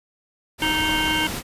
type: noise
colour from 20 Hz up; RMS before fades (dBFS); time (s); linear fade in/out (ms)
pink; -29; 0.58-1.43; 50
type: harmonic tone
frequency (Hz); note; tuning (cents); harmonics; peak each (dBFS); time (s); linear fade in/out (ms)
311.1; D#4; 0; 1 / 3 / 5 / 7 / 9 / 10; -27 / -27 / -27 / -27 / -27 / -27; 0.62-1.27; 2
effects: resampled to 32000 Hz

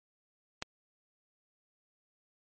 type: click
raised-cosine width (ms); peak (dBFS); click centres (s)
0.2; -17; 0.624
effects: MP3 48 kbps

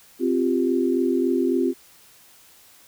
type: chord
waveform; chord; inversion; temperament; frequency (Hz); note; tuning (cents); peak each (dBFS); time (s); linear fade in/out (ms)
sine; C suspended fourth; none; just; 261.6 / 348.8 / 392.4; C4 / F4 / G4; 0 / -2 / +2; -22 / -22 / -25; 0.19-1.74; 50
effects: white hiss -52 dBFS RMS until 2.87 s

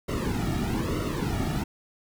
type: noise with flanger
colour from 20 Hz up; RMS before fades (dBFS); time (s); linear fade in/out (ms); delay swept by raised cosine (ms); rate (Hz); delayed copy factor
brown; -28; 0.08-1.64; 10; 1.2 to 1.99; 1.1; -1
effects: none

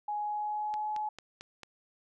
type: tone with pitch glide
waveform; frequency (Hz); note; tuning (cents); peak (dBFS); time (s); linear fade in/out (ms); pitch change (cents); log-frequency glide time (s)
sine; 835 to 850.1; G#5 to G#5; +9 to +40; -31; 0.08-1.09; 5; +31; 0.18-0.89
type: click train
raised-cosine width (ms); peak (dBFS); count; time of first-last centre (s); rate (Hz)
0.2; -27; 5; 0.74-1.633; 4.48
effects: none

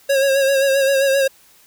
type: tone with vibrato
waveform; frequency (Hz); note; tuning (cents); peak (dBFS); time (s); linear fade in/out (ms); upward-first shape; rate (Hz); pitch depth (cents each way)
square; 545; C#5; -29; -14; 0.09-1.28; 10; sine; 7.6; 39
effects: white hiss -51 dBFS RMS until 1.66 s

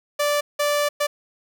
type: tone bursts at uneven times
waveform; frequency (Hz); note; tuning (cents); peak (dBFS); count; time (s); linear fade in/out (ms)
sawtooth; 585; D5; -7; -15; 3; 0.19-0.41 / 0.59-0.89 / 1-1.07; 10
effects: 9-bit

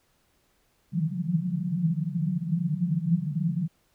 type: band-pass noise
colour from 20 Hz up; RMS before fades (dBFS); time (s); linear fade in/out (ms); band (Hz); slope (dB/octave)
white; -27; 0.92-3.68; 20; 150 to 180; 96
effects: pink hiss -68 dBFS RMS until 3.94 s

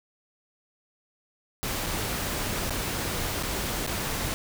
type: noise with dropouts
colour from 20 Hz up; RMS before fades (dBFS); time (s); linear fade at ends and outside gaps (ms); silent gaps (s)
pink; -30; 1.63-4.34; 0; 1.863-1.867 / 2.697-2.706 / 3.427-3.433 / 3.865-3.874
effects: none

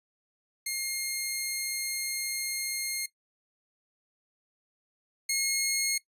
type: tone pair in turn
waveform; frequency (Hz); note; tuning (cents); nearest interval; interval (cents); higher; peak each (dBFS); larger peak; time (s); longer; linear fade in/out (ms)
10% pulse; 2133 / 2160; C7 / C#7; +33 / -45; unison; 22; second; -21 / -17; second; 0.66-3.06 / 5.29-5.98; first; 5
effects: noise-tail reverb RT60 0.1 s tail -19 dB re dry + resampled to 32000 Hz

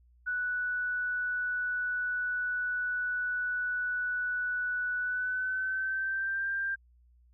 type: tone with pitch glide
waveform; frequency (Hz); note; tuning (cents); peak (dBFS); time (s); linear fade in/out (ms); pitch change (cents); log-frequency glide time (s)
sine; 1480 to 1586.2; F#6 to G6; 0 to +20; -29; 0.26-6.76; 20; +120; 4.99-6.48
effects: added 60 Hz sine -59 dBFS peak until 7.33 s

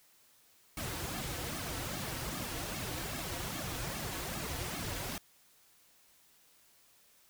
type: noise with flanger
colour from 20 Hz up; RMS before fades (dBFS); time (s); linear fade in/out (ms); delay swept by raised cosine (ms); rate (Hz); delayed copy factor
pink; -39; 0.77-5.18; 2; 2 to 5; 2.5; -0.85
effects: white hiss -65 dBFS RMS until 7.29 s

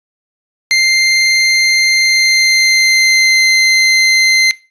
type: tone with pitch glide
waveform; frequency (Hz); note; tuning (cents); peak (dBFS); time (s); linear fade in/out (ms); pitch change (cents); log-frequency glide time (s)
25% pulse; 2093 to 2074; C7 to C7; 0 to -16; -4; 0.71-4.51; 0; -16; 1.92-3.45
effects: noise-tail reverb RT60 0.3 s tail -19 dB re dry + resampled to 22050 Hz

